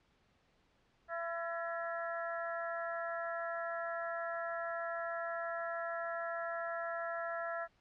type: harmonic tone with a mistuned harmonic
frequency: 336.7 Hz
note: E4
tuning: 37 cents sharp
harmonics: 2 / 3 / 4 / 5 / 6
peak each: -39 / -50 / -42 / -44 / -51 dBFS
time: 1.08-7.68 s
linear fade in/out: 50 ms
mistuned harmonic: 6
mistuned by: -97 cents
effects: pink hiss -72 dBFS RMS until 7.8 s + low-pass 4000 Hz 12 dB/octave